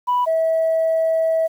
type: tone pair in turn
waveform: sine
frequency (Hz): 986 / 648.7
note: B5 / E5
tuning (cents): -3 / -28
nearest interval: perfect fifth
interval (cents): 725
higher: first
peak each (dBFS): -14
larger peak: neither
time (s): 0.07-0.26 / 0.26-1.48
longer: second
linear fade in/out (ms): 20
effects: tanh soft clip ceiling -12 dBFS + 8-bit